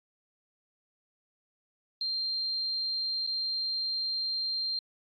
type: tone with dropouts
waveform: sine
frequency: 4175 Hz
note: C8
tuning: 5 cents flat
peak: -29 dBFS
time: 2.01-4.79 s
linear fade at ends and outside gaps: 2 ms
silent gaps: 3.266-3.273 s
effects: AAC 48 kbps